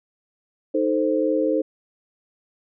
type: chord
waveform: sine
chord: A diminished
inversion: second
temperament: equal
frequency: 311.1 / 440 / 523.3 Hz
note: Eb4 / A4 / C5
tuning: 0 / 0 / 0 cents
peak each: -22 / -24 / -22 dBFS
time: 0.74-1.62 s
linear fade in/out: 10 ms
effects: none